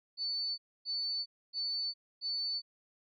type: tone bursts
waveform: sine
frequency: 4496 Hz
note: C#8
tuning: 24 cents sharp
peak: -32 dBFS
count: 4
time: 0.17-2.62 s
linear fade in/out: 50 ms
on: 410 ms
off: 270 ms
effects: MP3 96 kbps